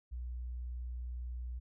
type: tone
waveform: sine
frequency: 61 Hz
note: B1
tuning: 21 cents flat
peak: -38 dBFS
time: 0.11-1.6 s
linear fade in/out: 20 ms
effects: none